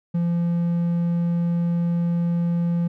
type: tone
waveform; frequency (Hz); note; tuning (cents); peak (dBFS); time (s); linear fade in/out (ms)
triangle; 171.3; F3; -33; -17; 0.14-2.88; 10
effects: none